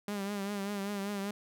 sawtooth tone with vibrato, 201 Hz, G3, 44 cents sharp, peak -30 dBFS, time 0.08-1.31 s, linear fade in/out 2 ms, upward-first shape triangle, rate 5.1 Hz, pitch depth 62 cents each way, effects none

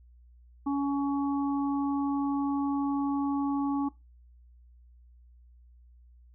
harmonic tone, 280.5 Hz, C#4, 21 cents sharp, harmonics 1 / 3 / 4, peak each -26 / -36 / -38 dBFS, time 0.66-3.89 s, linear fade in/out 10 ms, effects noise-tail reverb RT60 0.2 s tail -18 dB re dry + added 60 Hz sine -53 dBFS peak until 6.34 s

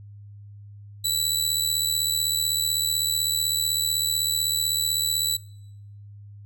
20% pulse tone with amplitude modulation, 3952 Hz, B7, in tune, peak -13 dBFS, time 1.04-5.37 s, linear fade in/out 10 ms, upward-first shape sine, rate 75.9 Hz, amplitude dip 65%, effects noise-tail reverb RT60 0.8 s tail -24 dB re dry + added 102 Hz sine -41 dBFS peak until 6.45 s

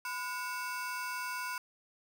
35% pulse ring-modulated tone, 1226 Hz, D#6, 26 cents flat, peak -31 dBFS, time 0.05-1.58 s, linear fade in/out 2 ms, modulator 224 Hz, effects none

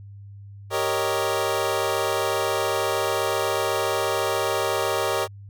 25% pulse chord, Eb dominant seventh, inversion first, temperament equal, 392 / 466.2 / 554.4 / 622.3 Hz, G4 / Bb4 / Db5 / Eb5, 0 / 0 / 0 / 0 cents, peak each -24 dBFS, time 0.7-5.28 s, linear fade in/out 50 ms, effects added 100 Hz sine -39 dBFS peak until 5.49 s

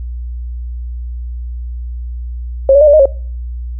sine tone with pitch steps, 541 / 567 / 609 / 577 / 619 / 547 Hz, C#5 / C#5 / D#5 / D5 / D#5 / C#5, -42 / +39 / -37 / -31 / -9 / -23 cents, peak -3 dBFS, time 2.69-3.056 s, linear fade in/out 2 ms, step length 61 ms, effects noise-tail reverb RT60 0.5 s tail -25 dB re dry + added 60 Hz sine -20 dBFS peak until 3.79 s

